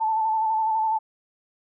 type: tone with vibrato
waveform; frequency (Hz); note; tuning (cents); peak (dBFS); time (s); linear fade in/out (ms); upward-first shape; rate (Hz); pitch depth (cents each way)
sine; 880; A5; 0; -20; 0-0.99; 20; square; 12; 24
effects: none